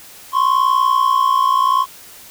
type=tone pair together; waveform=triangle; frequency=1034 / 1094.6 Hz; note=C6 / C#6; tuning=-21 / -22 cents; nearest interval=minor second; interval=99 cents; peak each=-13 dBFS; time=0.32-1.86 s; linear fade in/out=50 ms; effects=white hiss -40 dBFS RMS until 2.3 s